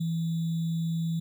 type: tone with sample-and-hold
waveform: sine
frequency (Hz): 164.81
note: E3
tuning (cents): 0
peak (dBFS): -26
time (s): 0-1.2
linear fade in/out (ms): 10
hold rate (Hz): 3675
effects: none